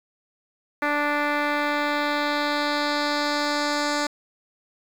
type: tone with low-pass filter sweep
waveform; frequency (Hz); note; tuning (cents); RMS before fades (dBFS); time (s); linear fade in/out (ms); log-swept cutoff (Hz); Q
10% pulse; 293.2; D4; -3; -24; 0.82-4.07; 5; 2200 to 6300; 1.9
effects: 7-bit